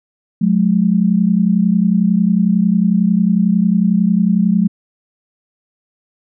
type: tone pair together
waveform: sine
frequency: 181.84 / 212.9 Hz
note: F#3 / G#3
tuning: -30 / +43 cents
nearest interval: minor third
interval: 273 cents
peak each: -13 dBFS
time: 0.41-4.68 s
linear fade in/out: 10 ms
effects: none